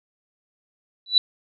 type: tone with exponential growth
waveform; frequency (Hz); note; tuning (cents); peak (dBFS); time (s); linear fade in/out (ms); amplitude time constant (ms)
sine; 3955; B7; +2; -8; 1.06-1.18; 2; 25
effects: none